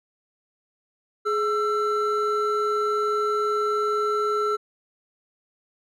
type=tone pair together; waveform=triangle; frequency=420 / 1338.8 Hz; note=G#4 / E6; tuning=+19 / +26 cents; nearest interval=octave + minor sixth; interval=2007 cents; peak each=-22 dBFS; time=1.25-4.57 s; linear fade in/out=20 ms; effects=none